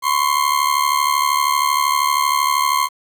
40% pulse ring-modulated tone, 1058 Hz, C6, 19 cents sharp, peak -11 dBFS, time 0.02-2.89 s, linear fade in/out 50 ms, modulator 36.4 Hz, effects 8-bit

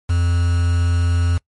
triangle tone with quantisation, 86.4 Hz, F2, 18 cents flat, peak -12 dBFS, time 0.09-1.38 s, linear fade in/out 10 ms, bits 5, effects noise-tail reverb RT60 0.1 s tail -23 dB re dry + MP3 48 kbps

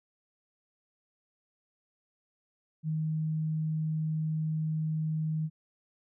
sine tone, 156.8 Hz, D#3, 14 cents sharp, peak -28 dBFS, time 2.83-5.5 s, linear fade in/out 50 ms, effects none

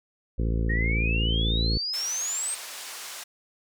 harmonic tone, 56.1 Hz, A1, 34 cents sharp, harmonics 1 / 2 / 3 / 4 / 5 / 6 / 7 / 8 / 9, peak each -24 / -30 / -34 / -36 / -38 / -40 / -41 / -42 / -43 dBFS, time 0.38-1.78 s, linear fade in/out 10 ms
sine exponential sweep, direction up, 1835 to 8570 Hz, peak -27 dBFS, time 0.69-2.55 s, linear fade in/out 10 ms
white band-pass noise, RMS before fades -39 dBFS, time 1.93-3.24 s, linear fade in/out 10 ms, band 580 to 8700 Hz, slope 12 dB/octave
effects none

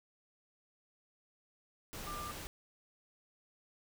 sine tone in noise, 1191 Hz, D6, 24 cents sharp, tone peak -42 dBFS, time 2.07-2.31 s, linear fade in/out 0 ms, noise pink, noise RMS -45 dBFS, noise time 1.93-2.47 s, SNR 0 dB, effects none

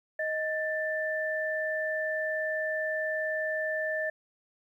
sine tone pair together, 626 / 1770.6 Hz, D#5 / A6, +10 / +10 cents, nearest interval octave + tritone, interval 1800 cents, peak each -31 / -31 dBFS, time 0.19-4.1 s, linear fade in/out 5 ms, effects 11-bit

